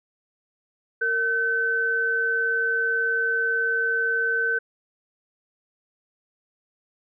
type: tone pair together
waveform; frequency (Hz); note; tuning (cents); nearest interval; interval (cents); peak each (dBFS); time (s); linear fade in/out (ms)
sine; 459.1 / 1526.9; A#4 / G6; -26 / -46; octave + major sixth; 2080; -29 / -21; 1.01-4.59; 10
effects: none